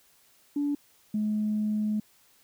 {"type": "tone pair in turn", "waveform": "sine", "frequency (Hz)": [288.3, 212.5], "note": ["D4", "G#3"], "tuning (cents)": [-32, 40], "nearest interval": "perfect fourth", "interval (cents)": 528, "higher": "first", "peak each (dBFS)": -24, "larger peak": "neither", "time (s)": [[0.56, 0.75], [1.14, 2]], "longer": "second", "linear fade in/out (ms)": 5, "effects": ["tanh soft clip ceiling -20 dBFS", "white hiss -62 dBFS RMS until 2.43 s"]}